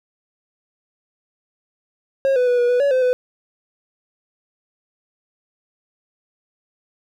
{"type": "tone with pitch steps", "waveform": "triangle", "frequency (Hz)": [541, 497.9, 490.4, 483.7, 492.5, 565, 514, 501], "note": ["C#5", "B4", "B4", "B4", "B4", "C#5", "C5", "B4"], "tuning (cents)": [-42, 14, -12, -36, -5, 33, -31, 25], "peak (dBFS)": -12, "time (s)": [2.25, 3.13], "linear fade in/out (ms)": 0, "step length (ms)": 110, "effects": []}